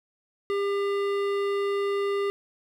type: tone with hard clipping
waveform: triangle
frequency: 400.6 Hz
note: G4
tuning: 38 cents sharp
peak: -26 dBFS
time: 0.5-2.3 s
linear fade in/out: 0 ms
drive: 18 dB
effects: none